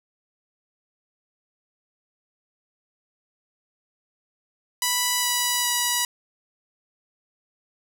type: tone with pitch steps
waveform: 5% pulse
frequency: 986 / 979.2 / 972.4 Hz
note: B5 / B5 / B5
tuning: -3 / -15 / -27 cents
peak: -9 dBFS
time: 4.82-6.05 s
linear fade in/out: 2 ms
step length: 410 ms
effects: none